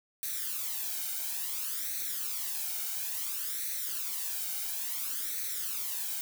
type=noise with flanger; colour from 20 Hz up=blue; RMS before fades=-35 dBFS; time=0.23-6.21 s; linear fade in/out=0 ms; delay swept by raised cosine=0.49 to 1.35 ms; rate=0.58 Hz; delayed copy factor=+0.7; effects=none